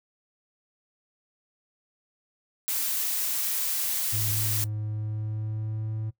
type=noise; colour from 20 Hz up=blue; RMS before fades=-28 dBFS; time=2.68-4.64 s; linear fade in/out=0 ms
type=tone with pitch glide; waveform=triangle; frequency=106.5 to 109.18 Hz; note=G#2 to A2; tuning=+44 to -13 cents; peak=-27 dBFS; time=4.12-6.11 s; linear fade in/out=20 ms; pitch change=+43 cents; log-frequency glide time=4.7-5.95 s
effects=noise-tail reverb RT60 0.1 s tail -18 dB re dry